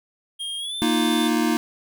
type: tone with pitch glide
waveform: square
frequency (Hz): 3229 to 3542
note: G#7 to A7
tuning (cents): -49 to +11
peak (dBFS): -28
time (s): 0.39-1.29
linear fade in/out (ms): 20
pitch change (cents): +160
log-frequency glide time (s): 0.58-0.75
type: chord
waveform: square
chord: Bb suspended fourth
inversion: none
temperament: equal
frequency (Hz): 233.1 / 311.1 / 349.2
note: Bb3 / Eb4 / F4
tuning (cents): 0 / 0 / 0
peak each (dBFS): -23 / -23 / -27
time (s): 0.82-1.57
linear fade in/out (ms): 0
effects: none